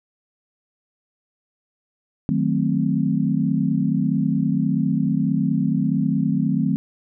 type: chord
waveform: sine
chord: D# diminished seventh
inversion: none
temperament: equal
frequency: 155.56 / 185 / 220 / 261.6 Hz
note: D#3 / F#3 / A3 / C4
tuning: 0 / 0 / 0 / 0 cents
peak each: -23 dBFS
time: 2.29-6.76 s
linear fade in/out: 0 ms
effects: none